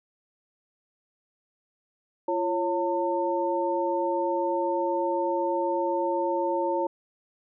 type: tone cluster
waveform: sine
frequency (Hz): 343.5 / 550 / 902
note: F4 / C#5 / A5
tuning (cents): -29 / -14 / +43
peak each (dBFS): -28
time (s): 2.28-6.87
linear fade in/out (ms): 5
effects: none